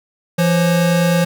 square tone pair together, 169.5 / 538.1 Hz, E3 / C5, +49 / +48 cents, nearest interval octave + minor sixth, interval 1999 cents, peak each -14 / -19 dBFS, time 0.38-1.25 s, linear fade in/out 10 ms, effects none

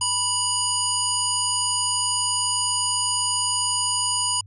harmonic tone with a mistuned harmonic, 978 Hz, B5, 17 cents flat, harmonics 1 / 3 / 5 / 7 / 9 / 10, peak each -28 / -28 / -28 / -28 / -28 / -28 dBFS, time 0.01-4.41 s, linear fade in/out 5 ms, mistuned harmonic 10, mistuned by -29 cents, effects added 100 Hz sine -43 dBFS peak until 4.46 s

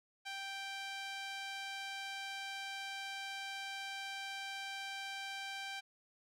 sawtooth tone with band-pass filter, 784 Hz, G5, in tune, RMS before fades -44 dBFS, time 0.25-5.81 s, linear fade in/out 20 ms, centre 2900 Hz, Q 0.89, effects none

